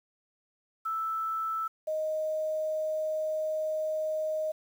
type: tone pair in turn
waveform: sine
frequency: 1318.5 / 623.3 Hz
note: E6 / D#5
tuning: 0 / +3 cents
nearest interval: octave + minor second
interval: 1297 cents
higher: first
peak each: -29 / -28 dBFS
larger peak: second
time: 0.85-1.68 / 1.87-4.52 s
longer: second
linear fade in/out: 10 ms
effects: 9-bit